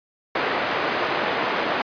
pink band-pass noise, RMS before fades -24 dBFS, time 0.35-1.82 s, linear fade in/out 5 ms, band 390 to 2400 Hz, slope 12 dB/octave, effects resampled to 11025 Hz

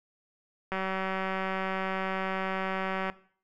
click train, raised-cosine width 0.5 ms, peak -17 dBFS, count 453, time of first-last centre 0.72-3.099 s, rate 190 Hz, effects noise-tail reverb RT60 0.5 s tail -18 dB re dry

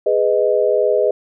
sine chord, G# minor, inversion none, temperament just, 415.3 / 498.4 / 623 Hz, G#4 / B4 / D#5, 0 / +16 / +2 cents, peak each -17 dBFS, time 0.06-1.11 s, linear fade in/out 5 ms, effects none

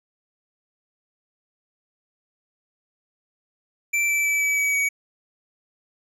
square tone with pitch steps, 2340 / 2324 / 2308 / 2292 / 2276 / 2260 Hz, D7 / D7 / D7 / D7 / C#7 / C#7, -7 / -19 / -31 / -43 / +45 / +33 cents, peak -20 dBFS, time 3.93-4.89 s, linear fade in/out 10 ms, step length 160 ms, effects low-pass 12000 Hz 12 dB/octave

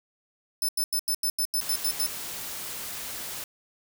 10% pulse tone bursts, 5274 Hz, E8, in tune, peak -18 dBFS, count 10, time 0.62-2.064 s, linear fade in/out 2 ms, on 67 ms, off 86 ms
white noise, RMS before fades -36 dBFS, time 1.61-3.44 s, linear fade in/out 2 ms
effects none

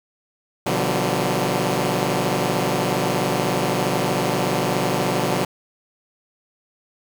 10% pulse chord, G dominant seventh, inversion first, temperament equal with one note detuned, 123.47 / 146.83 / 174.61 / 191.41 Hz, B2 / D3 / F3 / G3, 0 / 0 / 0 / -41 cents, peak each -17 dBFS, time 0.66-5.45 s, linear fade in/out 5 ms, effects 7-bit

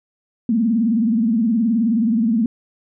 sine tone with vibrato, 225.8 Hz, A3, 45 cents sharp, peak -14 dBFS, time 0.49-2.46 s, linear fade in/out 2 ms, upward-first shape sine, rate 19 Hz, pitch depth 140 cents each way, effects none

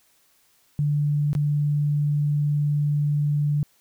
sine tone with dropouts, 146.83 Hz, D3, in tune, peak -19 dBFS, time 0.79-3.63 s, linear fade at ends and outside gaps 0 ms, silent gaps 1.331-1.351 s, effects white hiss -62 dBFS RMS until 3.8 s

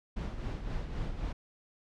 brown noise with tremolo, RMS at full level -34 dBFS, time 0.16-1.33 s, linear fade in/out 10 ms, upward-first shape sine, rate 3.8 Hz, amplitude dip 50%, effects low-pass 5000 Hz 12 dB/octave

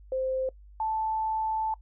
sine tone pair in turn, 522 / 877.9 Hz, C5 / A5, -4 / -4 cents, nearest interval major sixth, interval 900 cents, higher second, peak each -26 dBFS, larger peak neither, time 0.12-0.49 / 0.8-1.74 s, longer second, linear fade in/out 2 ms, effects noise-tail reverb RT60 0.1 s tail -22 dB re dry + added 50 Hz sine -48 dBFS peak until 1.81 s

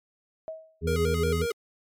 sine tone with exponential decay, 639 Hz, D#5, 46 cents sharp, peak -30 dBFS, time 0.48-0.82 s, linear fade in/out 0 ms, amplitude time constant 72 ms
harmonic tone, 82.41 Hz, E2, in tune, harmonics 1 / 2 / 3 / 5, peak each -27 / -30 / -36 / -30 dBFS, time 0.81-1.47 s, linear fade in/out 50 ms
square tone with vibrato, 443.3 Hz, A4, 13 cents sharp, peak -27 dBFS, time 0.87-1.52 s, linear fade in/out 5 ms, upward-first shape square, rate 5.5 Hz, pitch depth 100 cents each way
effects MP3 96 kbps

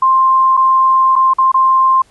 sine tone with dropouts, 1052 Hz, C6, 9 cents sharp, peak -7 dBFS, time 0.02-2.02 s, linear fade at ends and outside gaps 5 ms, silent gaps 0.569-0.573 / 1.156-1.161 / 1.336-1.384 / 1.518-1.542 s, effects pink hiss -51 dBFS RMS until 2.1 s + resampled to 24000 Hz

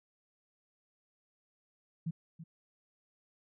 sine tone with echo, 164 Hz, E3, 9 cents flat, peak -32 dBFS, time 2.06-2.11 s, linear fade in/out 10 ms, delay 330 ms, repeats 1, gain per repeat -12 dB, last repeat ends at 2.44 s, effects none

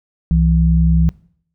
sine tone pair together, 65.32 / 164.81 Hz, C2 / E3, -2 / 0 cents, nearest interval octave + major third, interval 1602 cents, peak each -13 dBFS, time 0.31-1.09 s, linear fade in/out 0 ms, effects noise-tail reverb RT60 0.6 s tail -21 dB re dry

